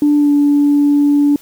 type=tone with pitch glide; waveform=sine; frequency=293.7 to 288.8 Hz; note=D4 to D4; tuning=0 to -29 cents; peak=-7 dBFS; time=0.02-1.36 s; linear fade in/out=2 ms; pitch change=-29 cents; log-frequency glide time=0.17-0.31 s; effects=tanh soft clip ceiling -4 dBFS + white hiss -44 dBFS RMS until 1.41 s